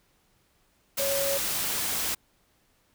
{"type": "tone in noise", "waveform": "sine", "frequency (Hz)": 554.4, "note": "C#5", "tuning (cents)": 0, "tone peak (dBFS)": -27, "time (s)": [0.99, 1.38], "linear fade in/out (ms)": 10, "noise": "white", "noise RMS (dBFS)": -29, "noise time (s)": [0.97, 2.15], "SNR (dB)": -1, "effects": ["pink hiss -67 dBFS RMS until 2.94 s"]}